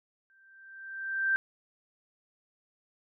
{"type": "tone with exponential growth", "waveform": "sine", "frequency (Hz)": 1568, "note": "G6", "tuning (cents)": 0, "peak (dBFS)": -22, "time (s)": [0.3, 1.36], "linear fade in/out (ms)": 0, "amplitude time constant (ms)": 230, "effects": []}